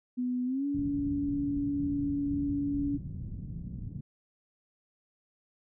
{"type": "tone with pitch glide", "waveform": "sine", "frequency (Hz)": [248.9, 284.3], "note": ["B3", "C#4"], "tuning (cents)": [14, 44], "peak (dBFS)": -28, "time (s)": [0.17, 2.98], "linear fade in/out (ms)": 20, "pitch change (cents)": 230, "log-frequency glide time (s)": [0.45, 0.66]}
{"type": "low-pass noise", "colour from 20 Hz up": "white", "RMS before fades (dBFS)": -39, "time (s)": [0.74, 4.01], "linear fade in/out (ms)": 5, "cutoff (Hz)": 180, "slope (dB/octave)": 24}
{"effects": []}